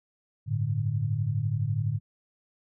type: chord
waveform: sine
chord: G suspended second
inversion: none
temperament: equal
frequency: 98 / 110 / 146.83 Hz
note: G2 / A2 / D3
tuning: 0 / 0 / 0 cents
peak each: -33 / -27 / -30 dBFS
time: 0.46-2 s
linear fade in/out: 50 ms
effects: none